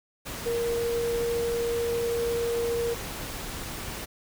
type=tone in noise; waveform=sine; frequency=469 Hz; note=A#4; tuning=11 cents sharp; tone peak=-25 dBFS; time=0.45-2.95 s; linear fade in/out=20 ms; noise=pink; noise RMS=-36 dBFS; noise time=0.25-4.06 s; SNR=+8 dB; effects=none